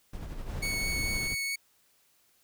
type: noise with tremolo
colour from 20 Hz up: brown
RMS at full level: -37 dBFS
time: 0.13-1.35 s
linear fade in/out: 5 ms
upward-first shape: sine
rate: 12 Hz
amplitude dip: 45%
type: noise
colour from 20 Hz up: brown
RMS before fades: -36 dBFS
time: 0.49-1.28 s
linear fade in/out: 5 ms
type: tone with vibrato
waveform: sawtooth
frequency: 2217 Hz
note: C#7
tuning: in tune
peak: -27 dBFS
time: 0.62-1.56 s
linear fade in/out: 10 ms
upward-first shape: triangle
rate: 4.6 Hz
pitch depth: 8 cents each way
effects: white hiss -67 dBFS RMS until 2.43 s